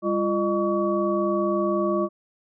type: tone cluster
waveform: sine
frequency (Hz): 200.5 / 345.7 / 610 / 1131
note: G3 / F4 / D#5 / C#6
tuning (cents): +39 / -18 / -34 / +34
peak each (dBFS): -27 / -24 / -26 / -28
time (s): 0.02-2.09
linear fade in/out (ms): 50
effects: none